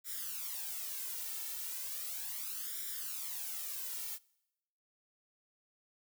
blue noise with flanger, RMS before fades -41 dBFS, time 0.04-4.19 s, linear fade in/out 50 ms, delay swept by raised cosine 0.55 to 2.25 ms, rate 0.36 Hz, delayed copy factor +0.85, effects noise-tail reverb RT60 0.9 s tail -24 dB re dry

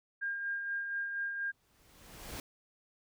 sine tone with tremolo, 1609 Hz, G6, 45 cents sharp, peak -32 dBFS, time 0.21-1.52 s, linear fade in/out 20 ms, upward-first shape sine, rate 4.2 Hz, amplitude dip 40%
pink noise with exponential growth, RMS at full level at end -41 dBFS, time 1.43-2.4 s, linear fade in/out 1 ms, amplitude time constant 210 ms
effects none

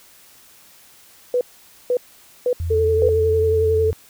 sine tone bursts, 493.9 Hz, B4, in tune, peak -15 dBFS, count 4, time 1.34-3.09 s, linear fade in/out 2 ms, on 70 ms, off 490 ms
sine tone with pitch glide, 84.2 to 85.77 Hz, E2 to F2, +37 to -31 cents, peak -21 dBFS, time 2.6-3.93 s, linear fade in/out 0 ms, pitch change +32 cents, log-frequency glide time 3-3.27 s
sine tone with vibrato, 440 Hz, A4, in tune, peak -15 dBFS, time 2.7-3.91 s, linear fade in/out 10 ms, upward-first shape triangle, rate 11 Hz, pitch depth 31 cents each way
effects white hiss -49 dBFS RMS until 4.09 s

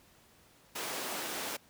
pink high-pass noise, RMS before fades -38 dBFS, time 0.75-1.57 s, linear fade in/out 10 ms, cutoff 350 Hz, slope 12 dB/octave, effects pink hiss -62 dBFS RMS until 1.69 s + high-pass 60 Hz 12 dB/octave

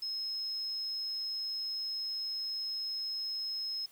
sine tone, 5160 Hz, E8, 38 cents flat, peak -34 dBFS, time 0.02-3.86 s, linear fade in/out 5 ms, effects white hiss -61 dBFS RMS until 3.91 s

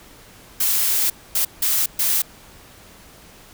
blue noise bursts at uneven times, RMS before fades -19 dBFS, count 4, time 0.6-1.1 / 1.35-1.45 / 1.62-1.86 / 1.99-2.22 s, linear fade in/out 5 ms, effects pink hiss -46 dBFS RMS until 3.53 s

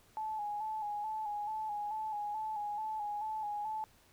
sine tone with vibrato, 849 Hz, G#5, 38 cents sharp, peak -35 dBFS, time 0.17-3.84 s, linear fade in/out 0 ms, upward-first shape square, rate 2.3 Hz, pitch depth 40 cents each way, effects pink hiss -65 dBFS RMS until 4.12 s

